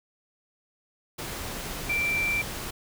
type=tone in noise; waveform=sine; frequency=2349 Hz; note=D7; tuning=in tune; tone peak=-24 dBFS; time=1.89-2.42 s; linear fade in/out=10 ms; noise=pink; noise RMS=-35 dBFS; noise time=1.18-2.71 s; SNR=+8 dB; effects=none